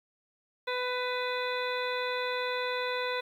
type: harmonic tone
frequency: 498.6 Hz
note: B4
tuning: 16 cents sharp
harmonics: 1 / 2 / 3 / 4 / 5 / 7 / 8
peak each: -33 / -36 / -38 / -39 / -40 / -41 / -42 dBFS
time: 0.67-3.21 s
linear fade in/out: 10 ms
effects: 10-bit